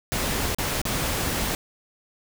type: noise with dropouts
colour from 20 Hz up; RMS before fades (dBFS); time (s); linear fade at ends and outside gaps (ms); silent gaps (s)
pink; -26; 0.12-1.55; 0; 0.547-0.585 / 0.816-0.853
effects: none